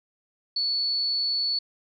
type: tone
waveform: sine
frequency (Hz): 4435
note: C#8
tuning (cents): 0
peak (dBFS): -23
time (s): 0.56-1.59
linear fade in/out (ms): 5
effects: none